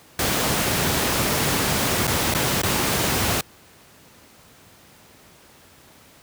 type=noise with dropouts; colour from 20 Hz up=pink; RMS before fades=-21 dBFS; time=0.19-3.41 s; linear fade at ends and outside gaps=2 ms; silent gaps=2.07-2.076 / 2.34-2.348 / 2.618-2.633 s; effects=pink hiss -50 dBFS RMS until 6.22 s + high-pass 80 Hz 12 dB/octave

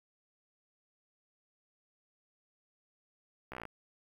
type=slowing click train; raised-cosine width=0.5 ms; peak=-27 dBFS; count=9; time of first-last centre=3.52-3.653 s; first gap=15 ms; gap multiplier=1.03; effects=9-bit

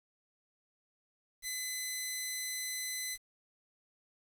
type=tone; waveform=10% pulse; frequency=2020 Hz; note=B6; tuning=39 cents sharp; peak=-27 dBFS; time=1.42-3.18 s; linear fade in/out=50 ms; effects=9-bit

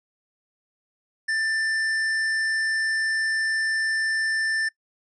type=tone with tanh clipping; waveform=sine; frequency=1777 Hz; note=A6; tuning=17 cents sharp; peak=-24 dBFS; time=1.28-4.69 s; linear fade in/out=10 ms; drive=13 dB; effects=noise-tail reverb RT60 0.1 s tail -23 dB re dry + resampled to 22050 Hz

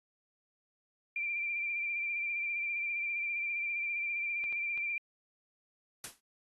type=tone with vibrato; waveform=sine; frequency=2367 Hz; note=D7; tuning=13 cents sharp; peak=-32 dBFS; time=1.16-4.98 s; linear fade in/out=2 ms; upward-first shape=sine; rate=15 Hz; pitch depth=31 cents each way
type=clicks; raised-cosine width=0.3 ms; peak=-35 dBFS; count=3; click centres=4.44 / 4.526 / 4.776 s
type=noise with exponential decay; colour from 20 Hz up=white; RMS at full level=-37 dBFS; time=6.04-6.2 s; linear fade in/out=2 ms; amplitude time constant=34 ms
effects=AAC 32 kbps

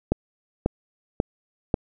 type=click train; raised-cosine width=2 ms; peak=-6 dBFS; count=4; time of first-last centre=0.12-1.742 s; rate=1.85 Hz; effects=none

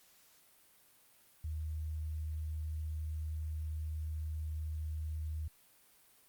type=tone; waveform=sine; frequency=77.8 Hz; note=D#2; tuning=in tune; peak=-36 dBFS; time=1.44-5.48 s; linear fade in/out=5 ms; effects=white hiss -65 dBFS RMS until 6.28 s + Opus 48 kbps

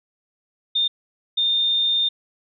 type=tone bursts at uneven times; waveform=sine; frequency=3628 Hz; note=A#7; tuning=48 cents flat; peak=-17 dBFS; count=2; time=0.75-0.88 / 1.37-2.09 s; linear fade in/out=10 ms; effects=none

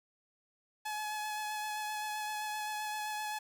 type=tone with vibrato; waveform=sawtooth; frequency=850 Hz; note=G#5; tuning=40 cents sharp; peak=-32 dBFS; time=0.85-3.39 s; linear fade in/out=10 ms; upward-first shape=sine; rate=7.7 Hz; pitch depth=16 cents each way; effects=10-bit

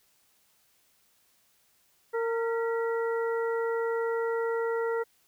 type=harmonic tone with a mistuned harmonic; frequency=459.4 Hz; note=A#4; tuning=25 cents flat; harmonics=1 / 2 / 3 / 4; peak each=-27 / -37 / -37 / -41 dBFS; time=2.13-5.04 s; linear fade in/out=20 ms; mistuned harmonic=4; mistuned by=+83 cents; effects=white hiss -67 dBFS RMS until 5.27 s

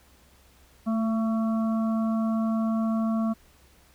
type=harmonic tone with a mistuned harmonic; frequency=224.3 Hz; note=A3; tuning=34 cents sharp; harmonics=1 / 3 / 5 / 6; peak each=-23 / -34 / -37 / -44 dBFS; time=0.86-3.34 s; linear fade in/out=20 ms; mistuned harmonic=1; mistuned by=-19 cents; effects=added 66 Hz sine -59 dBFS peak until 3.94 s + pink hiss -59 dBFS RMS until 3.94 s

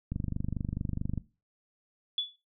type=click train; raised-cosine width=5 ms; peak=-20 dBFS; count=27; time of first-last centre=0.12-1.177 s; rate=24.6 Hz
type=tone with exponential decay; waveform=sine; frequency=3434 Hz; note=A7; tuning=43 cents flat; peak=-24 dBFS; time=2.18-2.36 s; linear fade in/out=2 ms; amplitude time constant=38 ms
effects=noise-tail reverb RT60 0.3 s tail -18 dB re dry

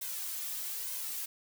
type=noise with flanger; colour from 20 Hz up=blue; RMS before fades=-38 dBFS; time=0.01-1.26 s; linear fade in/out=10 ms; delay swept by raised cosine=1.9 to 3.4 ms; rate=1.1 Hz; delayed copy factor=+0.8; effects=none

